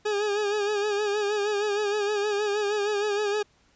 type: tone with vibrato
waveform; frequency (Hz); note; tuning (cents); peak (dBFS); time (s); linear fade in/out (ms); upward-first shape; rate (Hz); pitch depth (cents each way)
40% pulse; 413.8; G#4; -6; -23; 0.05-3.43; 10; sine; 6.4; 53
effects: pink hiss -63 dBFS RMS until 3.75 s + resampled to 16000 Hz